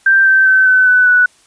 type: tone with pitch steps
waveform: sine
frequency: 1572 / 1553 / 1534.3 / 1515.8 / 1497.5 / 1479.5 Hz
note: G6 / G6 / G6 / F#6 / F#6 / F#6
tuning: +4 / -17 / -38 / +41 / +20 / -1 cents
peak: -6 dBFS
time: 0.06-1.26 s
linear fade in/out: 5 ms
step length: 200 ms
effects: white hiss -50 dBFS RMS until 1.46 s + resampled to 22050 Hz